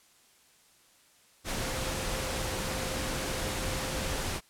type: tone in noise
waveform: sine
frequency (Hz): 523.3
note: C5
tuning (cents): 0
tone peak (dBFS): -41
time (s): 1.58-4.27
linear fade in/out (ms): 50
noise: pink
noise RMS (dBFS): -33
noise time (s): 1.44-4.41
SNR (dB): -11
effects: white hiss -62 dBFS RMS until 4.49 s + low-pass 11000 Hz 12 dB/octave